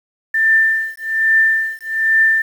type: tone with tremolo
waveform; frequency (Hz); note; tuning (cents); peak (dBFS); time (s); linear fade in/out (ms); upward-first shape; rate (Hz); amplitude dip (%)
sine; 1784; A6; +23; -8; 0.34-2.42; 5; triangle; 1.2; 100
effects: 7-bit